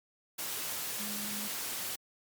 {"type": "tone in noise", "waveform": "sine", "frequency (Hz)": 208.5, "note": "G#3", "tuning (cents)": 7, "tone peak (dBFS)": -42, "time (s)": [0.99, 1.48], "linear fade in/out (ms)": 10, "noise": "white", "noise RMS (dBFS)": -37, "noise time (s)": [0.38, 1.96], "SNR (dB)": -8, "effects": ["high-pass 100 Hz 12 dB/octave", "MP3 96 kbps"]}